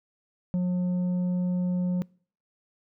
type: tone with tanh clipping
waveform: sine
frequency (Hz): 179.9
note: F#3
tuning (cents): -48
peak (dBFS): -24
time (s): 0.54-2.02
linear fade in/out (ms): 0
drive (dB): 5
effects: noise-tail reverb RT60 0.5 s tail -26 dB re dry